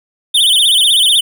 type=tone with vibrato; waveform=square; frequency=3322 Hz; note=G#7; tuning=in tune; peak=-8 dBFS; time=0.34-1.21 s; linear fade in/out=10 ms; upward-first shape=sine; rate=16 Hz; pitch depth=190 cents each way; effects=none